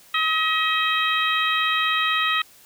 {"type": "harmonic tone", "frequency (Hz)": 636, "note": "D#5", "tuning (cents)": 38, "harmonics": [2, 3, 4, 5, 6], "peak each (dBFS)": [-23, -25, -26, -27, -28], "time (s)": [0.14, 2.42], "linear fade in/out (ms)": 5, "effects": ["white hiss -51 dBFS RMS until 2.65 s"]}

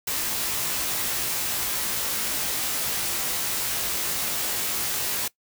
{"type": "noise with comb filter", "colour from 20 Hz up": "white", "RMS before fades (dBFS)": -27, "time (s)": [0.07, 5.28], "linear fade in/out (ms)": 5, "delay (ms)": 18, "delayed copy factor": 0.9, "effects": ["noise-tail reverb RT60 0.1 s tail -20 dB re dry"]}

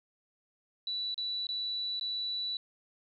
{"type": "tone with dropouts", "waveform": "sine", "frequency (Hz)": 3951, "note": "B7", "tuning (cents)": 0, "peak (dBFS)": -32, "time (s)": [0.87, 2.57], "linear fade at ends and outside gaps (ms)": 2, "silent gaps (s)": [[1.144, 1.178], [1.469, 1.489], [1.997, 2.01]], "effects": []}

